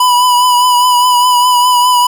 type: tone with vibrato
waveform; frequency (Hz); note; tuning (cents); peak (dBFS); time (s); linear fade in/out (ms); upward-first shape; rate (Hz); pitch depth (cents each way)
square; 988; B5; 0; -7; 0-2.07; 5; triangle; 4.9; 35
effects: none